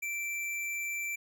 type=tone with hard clipping; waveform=sine; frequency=2341 Hz; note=D7; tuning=6 cents flat; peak=-34 dBFS; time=0.02-1.16 s; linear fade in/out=10 ms; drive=18 dB; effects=none